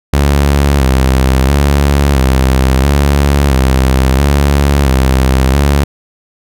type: tone with vibrato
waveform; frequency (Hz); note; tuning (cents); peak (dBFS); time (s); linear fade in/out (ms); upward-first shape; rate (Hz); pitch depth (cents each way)
sawtooth; 68.1; C#2; -30; -3; 0.13-5.84; 5; square; 0.74; 68
effects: none